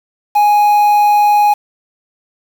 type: tone with quantisation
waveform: triangle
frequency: 830.6 Hz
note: G#5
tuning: in tune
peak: -5 dBFS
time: 0.35-1.54 s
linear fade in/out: 10 ms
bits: 5
effects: none